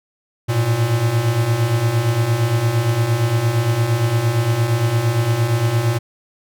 square beating tone pair, 110 / 118.7 Hz, A2 / A#2, 0 / +32 cents, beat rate 8.7 Hz, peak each -22 / -17 dBFS, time 0.48-5.99 s, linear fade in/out 20 ms, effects none

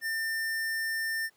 square tone, 1800 Hz, A6, 39 cents sharp, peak -30 dBFS, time 0.01-1.3 s, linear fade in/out 50 ms, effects pink hiss -67 dBFS RMS until 1.36 s + high-pass 200 Hz 12 dB/octave

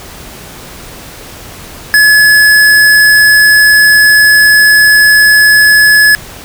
square tone, 1704 Hz, G#6, 44 cents sharp, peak -3 dBFS, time 1.94-6.15 s, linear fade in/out 0 ms, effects pink hiss -29 dBFS RMS until 6.44 s

